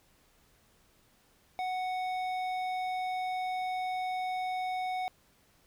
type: tone with hard clipping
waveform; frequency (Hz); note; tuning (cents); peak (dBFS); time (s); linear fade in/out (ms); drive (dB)
triangle; 740; F#5; 0; -33; 1.59-5.08; 0; 14
effects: pink hiss -66 dBFS RMS until 5.66 s